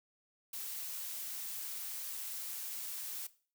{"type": "noise", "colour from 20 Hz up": "blue", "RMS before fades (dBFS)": -42, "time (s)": [0.53, 3.27], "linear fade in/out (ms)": 5, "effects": ["noise-tail reverb RT60 0.4 s tail -17 dB re dry"]}